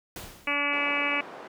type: noise with exponential decay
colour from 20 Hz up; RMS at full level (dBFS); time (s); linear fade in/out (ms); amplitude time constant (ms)
pink; -37; 0.16-0.81; 1; 140
type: harmonic tone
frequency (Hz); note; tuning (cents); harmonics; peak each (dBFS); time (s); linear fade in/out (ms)
287.3; D4; -38; 1 / 2 / 3 / 4 / 5 / 6 / 7 / 8 / 9 / 10; -36 / -36 / -38 / -33 / -38 / -37 / -34 / -28 / -32 / -38; 0.47-1.21; 5
type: band-pass noise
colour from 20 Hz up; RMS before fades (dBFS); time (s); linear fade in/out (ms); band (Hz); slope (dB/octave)
white; -43; 0.72-1.48; 10; 310 to 940; 12
effects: none